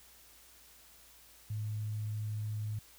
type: tone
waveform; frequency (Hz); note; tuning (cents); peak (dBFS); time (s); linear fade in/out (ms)
sine; 106.9; A2; -49; -34; 1.5-2.79; 5
effects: added 58 Hz sine -68 dBFS peak until 2.98 s + white hiss -59 dBFS RMS until 2.98 s